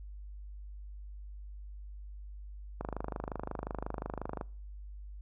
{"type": "click train", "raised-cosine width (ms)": 1, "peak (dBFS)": -22, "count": 42, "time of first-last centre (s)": [2.81, 4.412], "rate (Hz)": 25.6, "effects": ["noise-tail reverb RT60 0.5 s tail -26 dB re dry", "added 50 Hz sine -43 dBFS peak until 5.21 s"]}